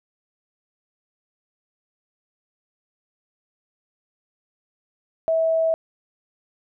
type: tone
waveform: sine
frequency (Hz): 650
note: E5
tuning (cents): -24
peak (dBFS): -17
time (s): 5.28-5.74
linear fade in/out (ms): 0
effects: none